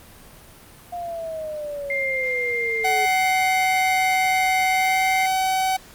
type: exponential sweep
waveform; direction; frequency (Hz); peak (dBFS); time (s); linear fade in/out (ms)
sine; down; 710 to 420; -27; 0.92-3.06; 10
type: tone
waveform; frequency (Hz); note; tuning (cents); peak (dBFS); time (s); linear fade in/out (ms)
sine; 2106; C7; +11; -22; 1.9-5.26; 2
type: tone with pitch glide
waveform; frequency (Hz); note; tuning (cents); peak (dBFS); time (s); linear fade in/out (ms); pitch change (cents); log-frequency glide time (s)
45% pulse; 751 to 757.1; F#5 to F#5; +26 to +40; -19; 2.84-5.77; 10; +14; 4.7-4.98
effects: pink hiss -46 dBFS RMS until 5.94 s + Opus 32 kbps